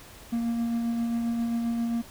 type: tone with tremolo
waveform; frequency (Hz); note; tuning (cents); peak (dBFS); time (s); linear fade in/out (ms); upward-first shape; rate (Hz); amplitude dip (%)
triangle; 233.1; A#3; 0; -22; 0.32-2.02; 10; sine; 7.5; 25
effects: added 60 Hz sine -56 dBFS peak until 2.1 s + pink hiss -48 dBFS RMS until 2.1 s

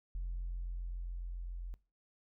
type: tone with level ramp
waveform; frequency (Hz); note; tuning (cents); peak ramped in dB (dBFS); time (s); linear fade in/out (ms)
sine; 43.65; F1; 0; -34 to -39; 0.15-1.74; 0
effects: noise-tail reverb RT60 0.3 s tail -21 dB re dry + tanh soft clip ceiling -33 dBFS

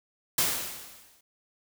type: noise with exponential decay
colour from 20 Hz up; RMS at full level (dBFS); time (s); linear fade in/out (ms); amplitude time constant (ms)
white; -23; 0.38-1.21; 5; 180
effects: none

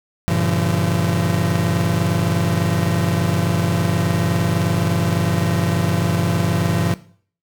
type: chord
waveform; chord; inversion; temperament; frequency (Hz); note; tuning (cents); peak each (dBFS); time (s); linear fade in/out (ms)
40% pulse; G diminished seventh; none; just; 98 / 117.6 / 141.12 / 169.34; G2 / Bb2 / Db3 / Fb3; 0 / +16 / +31 / +47; -21 / -24 / -23 / -19; 0.28-6.94; 0
effects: noise-tail reverb RT60 0.5 s tail -17 dB re dry

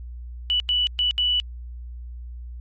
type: tone bursts at uneven times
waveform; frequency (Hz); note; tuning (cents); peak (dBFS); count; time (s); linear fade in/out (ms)
sine; 2960; F#7; 0; -18; 4; 0.5-0.6 / 0.69-0.87 / 0.99-1.11 / 1.18-1.4; 0
effects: added 60 Hz sine -33 dBFS peak until 2.6 s + MP3 32 kbps

